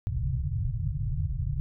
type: low-pass noise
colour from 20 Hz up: white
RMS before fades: -29 dBFS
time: 0.07-1.6 s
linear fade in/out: 0 ms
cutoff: 150 Hz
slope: 96 dB/octave
effects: none